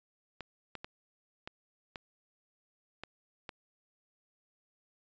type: clicks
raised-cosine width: 0.3 ms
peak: -25 dBFS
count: 7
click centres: 0.407 / 0.753 / 0.845 / 1.475 / 1.958 / 3.036 / 3.492 s
effects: resampled to 16000 Hz